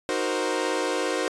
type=chord; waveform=sawtooth; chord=C half-diminished seventh; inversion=first; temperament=equal; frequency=311.1 / 370 / 466.2 / 523.3 Hz; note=Eb4 / Gb4 / Bb4 / C5; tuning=0 / 0 / 0 / 0 cents; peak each=-27 / -26 / -26 / -25 dBFS; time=0.09-1.28 s; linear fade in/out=0 ms; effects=resampled to 22050 Hz